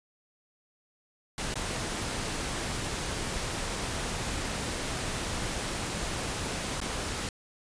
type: noise with dropouts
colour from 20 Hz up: pink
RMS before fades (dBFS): -33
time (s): 1.38-7.29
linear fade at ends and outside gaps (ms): 1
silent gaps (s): 1.541-1.556 / 6.803-6.814
effects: resampled to 22050 Hz